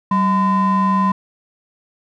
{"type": "ring-modulated tone", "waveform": "triangle", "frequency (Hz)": 413.6, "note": "G#4", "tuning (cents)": -7, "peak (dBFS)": -8, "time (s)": [0.11, 1.12], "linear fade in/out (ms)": 5, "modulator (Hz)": 605, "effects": []}